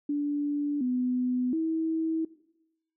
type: tone with pitch steps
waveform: sine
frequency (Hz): 290.5 / 250.5 / 322.5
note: D4 / B3 / E4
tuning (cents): -19 / +25 / -38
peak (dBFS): -25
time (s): 0.09-2.25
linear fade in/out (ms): 5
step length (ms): 720
effects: noise-tail reverb RT60 0.9 s tail -19 dB re dry